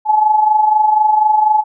sine tone with amplitude modulation, 856 Hz, A5, 48 cents flat, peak -6 dBFS, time 0.05-1.64 s, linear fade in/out 50 ms, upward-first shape sine, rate 24.1 Hz, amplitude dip 60%, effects none

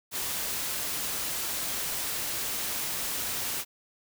white noise, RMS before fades -32 dBFS, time 0.11-3.65 s, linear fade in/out 50 ms, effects none

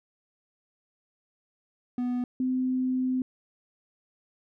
triangle / sine tone pair in turn, 246.9 / 256.5 Hz, B3 / C4, 0 / -34 cents, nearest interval minor second, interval 66 cents, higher second, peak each -24 dBFS, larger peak neither, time 1.98-2.24 / 2.4-3.22 s, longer second, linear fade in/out 2 ms, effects none

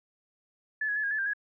sine tone with pitch steps, 1729 / 1671 / 1720 / 1632 / 1728 / 1588 / 1668 Hz, A6 / G#6 / A6 / G#6 / A6 / G6 / G#6, -31 / +10 / -40 / -31 / -32 / +22 / +7 cents, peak -27 dBFS, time 0.81-1.335 s, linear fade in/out 5 ms, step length 75 ms, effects none

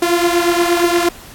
sawtooth beating tone pair, 343.1 / 351.6 Hz, F4 / F4, -31 / +12 cents, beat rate 8.5 Hz, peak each -10 / -13 dBFS, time 0.02-1.09 s, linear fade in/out 5 ms, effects pink hiss -38 dBFS RMS until 1.34 s + AAC 64 kbps

